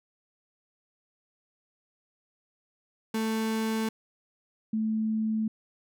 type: tone pair in turn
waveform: 35% pulse / sine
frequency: 221.4 / 218.9 Hz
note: A3 / A3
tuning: +11 / -9 cents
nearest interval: unison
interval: 20 cents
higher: first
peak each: -25 dBFS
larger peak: neither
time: 3.14-3.89 / 4.73-5.48 s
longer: neither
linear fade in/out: 5 ms
effects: none